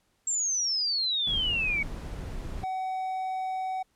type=exponential sweep; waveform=sine; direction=down; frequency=7580 to 2217 Hz; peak=-25 dBFS; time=0.27-1.83 s; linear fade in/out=5 ms
type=noise; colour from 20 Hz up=brown; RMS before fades=-36 dBFS; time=1.27-2.64 s; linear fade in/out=2 ms
type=tone; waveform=triangle; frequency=753 Hz; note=F#5; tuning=30 cents sharp; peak=-27 dBFS; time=2.63-3.83 s; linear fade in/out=10 ms
effects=pink hiss -71 dBFS RMS until 3.95 s + low-pass 12000 Hz 12 dB/octave